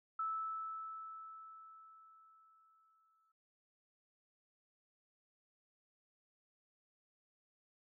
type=tone with exponential decay; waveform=sine; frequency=1311 Hz; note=E6; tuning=10 cents flat; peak=-35 dBFS; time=0.19-3.32 s; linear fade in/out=5 ms; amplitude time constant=680 ms; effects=none